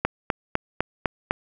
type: click train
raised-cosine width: 0.5 ms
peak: -5 dBFS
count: 6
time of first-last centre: 0.05-1.309 s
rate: 3.97 Hz
effects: none